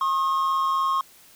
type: tone pair together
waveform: triangle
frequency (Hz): 1079 / 1242.1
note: C#6 / D#6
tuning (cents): -47 / -3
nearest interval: major second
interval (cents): 244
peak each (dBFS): -19 / -27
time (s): 0.01-1.01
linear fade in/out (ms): 2
effects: white hiss -52 dBFS RMS until 1.35 s